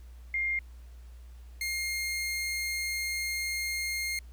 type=tone pair in turn; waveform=sine / sawtooth; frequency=2117 / 2127 Hz; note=C7 / C7; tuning=+20 / +28 cents; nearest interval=unison; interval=8 cents; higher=second; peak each=-27 dBFS; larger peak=neither; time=0.34-0.59 / 1.61-4.19 s; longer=second; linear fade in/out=2 ms; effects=added 60 Hz sine -45 dBFS peak until 4.32 s + pink hiss -64 dBFS RMS until 4.32 s